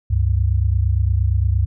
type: tone pair together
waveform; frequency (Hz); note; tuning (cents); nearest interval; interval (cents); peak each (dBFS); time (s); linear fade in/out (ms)
sine; 69.2 / 97.86; C#2 / G2; -2 / -2; tritone; 600; -17; 0.1-1.66; 10
effects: none